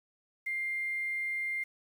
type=tone with quantisation; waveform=sine; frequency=2100 Hz; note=C7; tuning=6 cents sharp; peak=-31 dBFS; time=0.46-1.64 s; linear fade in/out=10 ms; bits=9; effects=none